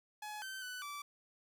sawtooth tone with pitch steps, 845 / 1544 / 1495 / 1160 Hz, G#5 / G6 / F#6 / D6, +30 / -27 / +17 / -22 cents, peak -39 dBFS, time 0.22-1.02 s, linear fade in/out 5 ms, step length 200 ms, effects 13-bit

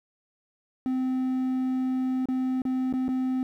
triangle tone with dropouts, 258.2 Hz, C4, 23 cents flat, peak -22 dBFS, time 0.86-3.43 s, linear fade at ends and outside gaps 1 ms, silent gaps 2.256-2.286 / 2.619-2.652 / 2.927-2.937 / 3.082-3.089 s, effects 10-bit

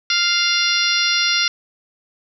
harmonic tone, 698.5 Hz, F5, in tune, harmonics 2 / 3 / 4 / 5 / 6 / 7 / 8, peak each -23 / -23 / -23 / -23 / -23 / -23 / -23 dBFS, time 0.1-1.48 s, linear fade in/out 2 ms, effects none

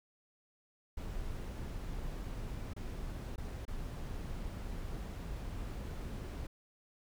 brown noise with dropouts, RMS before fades -41 dBFS, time 0.97-6.47 s, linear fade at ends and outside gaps 5 ms, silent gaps 2.735-2.763 / 3.36-3.379 / 3.653-3.679 s, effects none

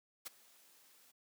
white noise with ADSR envelope, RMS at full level -42 dBFS, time 0.25-1.12 s, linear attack 17 ms, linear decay 16 ms, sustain -23 dB, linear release 16 ms, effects high-pass 200 Hz 12 dB/octave

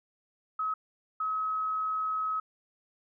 sine tone bursts at uneven times, 1279 Hz, D#6, 47 cents sharp, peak -28 dBFS, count 2, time 0.59-0.74 / 1.2-2.4 s, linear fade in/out 5 ms, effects none

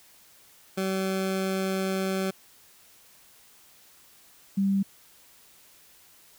20% pulse / sine tone pair in turn, 190.7 / 196.06 Hz, G3 / G3, -47 / +1 cents, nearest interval unison, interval 48 cents, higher second, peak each -21 dBFS, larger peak neither, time 0.77-2.31 / 4.57-4.83 s, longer first, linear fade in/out 10 ms, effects white hiss -56 dBFS RMS until 6.38 s

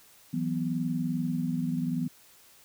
sine chord, E suspended second, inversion none, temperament just, 164.81 / 185.42 / 247.2 Hz, E3 / F#3 / B3, 0 / +4 / +2 cents, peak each -31 / -34 / -30 dBFS, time 0.33-2.08 s, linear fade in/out 10 ms, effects white hiss -57 dBFS RMS until 2.64 s

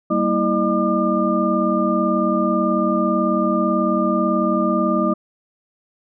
sine tone cluster, 194.2 / 232.4 / 325.7 / 609 / 1202 Hz, G3 / A#3 / E4 / D#5 / D6, -16 / -5 / -21 / -37 / +40 cents, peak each -22 dBFS, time 0.1-5.14 s, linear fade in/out 10 ms, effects none

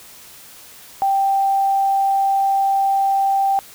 sine tone, 784 Hz, G5, in tune, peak -14 dBFS, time 1.02-3.59 s, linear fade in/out 0 ms, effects white hiss -42 dBFS RMS until 3.74 s

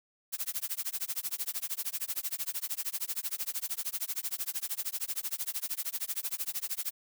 blue noise with tremolo, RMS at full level -32 dBFS, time 0.32-6.91 s, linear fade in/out 20 ms, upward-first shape sine, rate 13 Hz, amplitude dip 100%, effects none

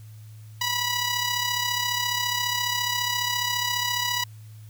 10% pulse tone with amplitude modulation, 977 Hz, B5, 19 cents flat, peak -13 dBFS, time 0.61-4.24 s, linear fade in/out 5 ms, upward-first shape sine, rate 34.6 Hz, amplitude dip 50%, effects added 108 Hz sine -41 dBFS peak until 4.69 s + white hiss -58 dBFS RMS until 4.69 s

